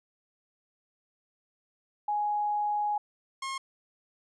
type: tone pair in turn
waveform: sine / sawtooth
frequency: 833 / 1074.5 Hz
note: G#5 / C6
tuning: +5 / +46 cents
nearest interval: major third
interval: 441 cents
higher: second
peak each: -26 / -29 dBFS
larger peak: first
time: 2.08-2.98 / 3.42-3.58 s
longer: first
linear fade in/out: 5 ms
effects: resampled to 22050 Hz